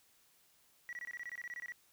sine tone bursts, 1935 Hz, B6, 36 cents flat, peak -39 dBFS, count 14, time 0.89-1.721 s, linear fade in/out 0 ms, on 38 ms, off 23 ms, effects tanh soft clip ceiling -39 dBFS + white hiss -69 dBFS RMS until 1.92 s

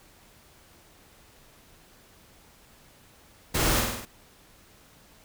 pink noise with echo, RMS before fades -26 dBFS, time 3.54-3.81 s, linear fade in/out 10 ms, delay 49 ms, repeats 5, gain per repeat -3 dB, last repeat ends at 4.055 s, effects pink hiss -56 dBFS RMS until 5.24 s

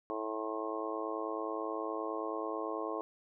harmonic tone with a mistuned harmonic, 109.4 Hz, A2, 9 cents flat, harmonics 3 / 4 / 5 / 6 / 7 / 8 / 9 / 10, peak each -41 / -40 / -43 / -43 / -47 / -48 / -49 / -41 dBFS, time 0.1-3.01 s, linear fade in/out 0 ms, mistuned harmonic 10, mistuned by -33 cents, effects none

